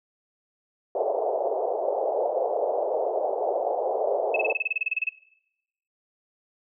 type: band-pass noise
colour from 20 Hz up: white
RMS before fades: -26 dBFS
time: 0.95-4.53 s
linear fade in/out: 2 ms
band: 420 to 740 Hz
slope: 48 dB/octave
type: tone bursts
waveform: sine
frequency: 2600 Hz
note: E7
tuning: 24 cents flat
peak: -22 dBFS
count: 15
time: 4.34-5.092 s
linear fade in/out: 5 ms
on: 24 ms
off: 28 ms
effects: noise-tail reverb RT60 0.9 s tail -19 dB re dry